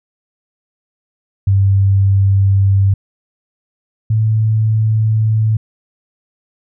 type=tone pair in turn; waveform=sine; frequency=98 / 109.56 Hz; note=G2 / A2; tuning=0 / -7 cents; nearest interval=major second; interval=193 cents; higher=second; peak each=-8 / -10 dBFS; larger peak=first; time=1.47-2.94 / 4.1-5.57 s; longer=neither; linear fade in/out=5 ms; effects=none